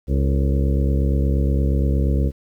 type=harmonic tone with a mistuned harmonic; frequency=68.5 Hz; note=C#2; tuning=20 cents flat; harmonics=1 / 2 / 3 / 4 / 5 / 6 / 7 / 8; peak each=-17 / -23 / -27 / -29 / -31 / -33 / -34 / -35 dBFS; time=0.07-2.32 s; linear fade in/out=50 ms; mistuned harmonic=6; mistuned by=+100 cents; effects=9-bit